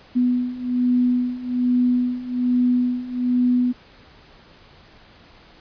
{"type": "beating tone pair", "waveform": "sine", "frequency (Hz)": [246.9, 248.1], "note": ["B3", "B3"], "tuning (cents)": [0, 8], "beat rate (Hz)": 1.2, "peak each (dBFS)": [-22, -19], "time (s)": [0.15, 3.73], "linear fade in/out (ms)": 20, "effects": ["pink hiss -49 dBFS RMS until 5.6 s", "resampled to 11025 Hz"]}